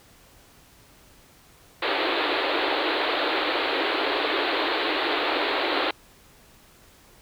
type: band-pass noise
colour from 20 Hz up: pink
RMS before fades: -25 dBFS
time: 1.82-5.91 s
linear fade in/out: 5 ms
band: 290 to 4300 Hz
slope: 96 dB/octave
effects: pink hiss -54 dBFS RMS until 7.21 s